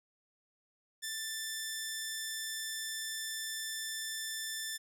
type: tone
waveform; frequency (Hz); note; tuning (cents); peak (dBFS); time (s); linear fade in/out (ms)
10% pulse; 1769; A6; +9; -28; 1.02-4.78; 20
effects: none